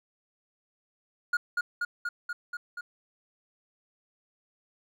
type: tone with echo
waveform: triangle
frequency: 1431 Hz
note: F6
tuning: 42 cents sharp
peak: -21 dBFS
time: 1.33-1.37 s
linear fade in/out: 5 ms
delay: 240 ms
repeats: 6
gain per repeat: -2 dB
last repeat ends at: 2.81 s
effects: none